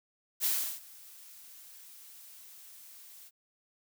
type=noise with ADSR envelope; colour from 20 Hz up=blue; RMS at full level=-28 dBFS; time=0.4-3.31 s; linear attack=49 ms; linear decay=350 ms; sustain=-24 dB; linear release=44 ms; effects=none